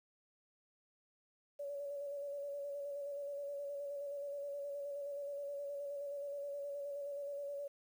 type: tone with vibrato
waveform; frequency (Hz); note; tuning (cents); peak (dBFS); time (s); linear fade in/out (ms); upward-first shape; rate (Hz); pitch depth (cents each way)
sine; 568; C#5; +42; -40; 1.59-7.68; 10; square; 9.5; 23
effects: 11-bit

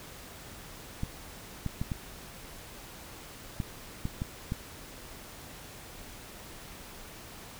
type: clicks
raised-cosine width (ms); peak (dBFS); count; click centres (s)
5; -19; 8; 1.034 / 1.663 / 1.815 / 1.918 / 3.602 / 4.054 / 4.219 / 4.521
effects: pink hiss -47 dBFS RMS until 7.59 s

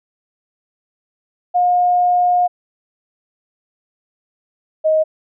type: tone pair in turn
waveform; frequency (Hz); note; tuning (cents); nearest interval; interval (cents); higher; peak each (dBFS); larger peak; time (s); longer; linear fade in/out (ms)
sine; 715 / 627.4; F5 / D#5; +41 / +14; major second; 227; first; -11; neither; 1.54-2.48 / 4.84-5.04; first; 20
effects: none

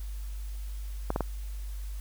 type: clicks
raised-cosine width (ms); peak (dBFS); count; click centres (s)
1; -14; 3; 1.104 / 1.161 / 1.207
effects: added 50 Hz sine -34 dBFS peak until 2 s + white hiss -54 dBFS RMS until 2 s

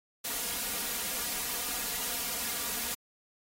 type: noise with comb filter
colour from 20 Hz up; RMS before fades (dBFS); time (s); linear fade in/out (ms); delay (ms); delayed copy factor
white; -34; 0.24-2.95; 10; 4.2; +0.7
effects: AAC 48 kbps

